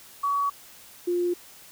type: tone pair in turn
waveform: sine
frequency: 1131 / 351.9 Hz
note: C#6 / F4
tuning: +34 / +13 cents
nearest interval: octave + minor sixth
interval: 2021 cents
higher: first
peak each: -22 dBFS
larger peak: neither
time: 0.23-0.5 / 1.07-1.34 s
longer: neither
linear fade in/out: 10 ms
effects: white hiss -49 dBFS RMS until 1.71 s